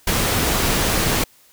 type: noise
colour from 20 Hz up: pink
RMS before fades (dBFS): -19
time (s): 0.07-1.24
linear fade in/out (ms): 5
effects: white hiss -53 dBFS RMS until 1.52 s